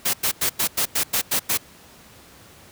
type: noise bursts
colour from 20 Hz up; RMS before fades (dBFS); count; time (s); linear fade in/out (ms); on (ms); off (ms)
white; -21; 9; 0.05-1.576; 10; 86; 94
effects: pink hiss -48 dBFS RMS until 2.71 s + high-pass 60 Hz 12 dB/octave